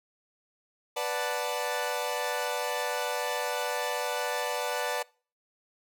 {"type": "chord", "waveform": "sawtooth", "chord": "B minor seventh", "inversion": "none", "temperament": "equal", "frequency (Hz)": [493.9, 587.3, 740, 880], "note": ["B4", "D5", "F#5", "A5"], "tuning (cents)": [0, 0, 0, 0], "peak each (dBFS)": [-30, -30, -33, -31], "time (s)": [0.96, 5.03], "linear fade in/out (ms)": 10, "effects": ["noise-tail reverb RT60 0.4 s tail -24 dB re dry"]}